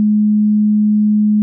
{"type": "tone", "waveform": "sine", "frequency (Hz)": 211, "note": "G#3", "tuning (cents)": 28, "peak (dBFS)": -9, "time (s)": [0, 1.42], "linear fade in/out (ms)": 0, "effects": []}